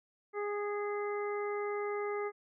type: harmonic tone with a mistuned harmonic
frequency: 411.8 Hz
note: G#4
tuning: 15 cents flat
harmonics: 1 / 2 / 3 / 4 / 5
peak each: -34 / -43 / -42 / -51 / -45 dBFS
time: 0.33-2.32 s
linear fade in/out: 50 ms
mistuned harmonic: 4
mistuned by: +18 cents
effects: none